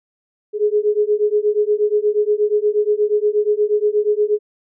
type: beating tone pair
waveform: sine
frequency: 415.3 / 423.7 Hz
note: G#4 / G#4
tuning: 0 / +35 cents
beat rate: 8.4 Hz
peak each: -17 dBFS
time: 0.53-4.39 s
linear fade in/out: 50 ms
effects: none